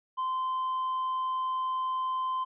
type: tone with hard clipping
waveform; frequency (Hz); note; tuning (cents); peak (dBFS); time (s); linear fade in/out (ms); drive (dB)
triangle; 1035; C6; -19; -27; 0.17-2.45; 20; 1
effects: resampled to 8000 Hz